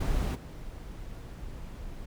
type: noise with level steps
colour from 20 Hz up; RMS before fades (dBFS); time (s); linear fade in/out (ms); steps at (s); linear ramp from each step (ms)
brown; -28 / -41; 0-2.06; 10; 0.34; 20
effects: none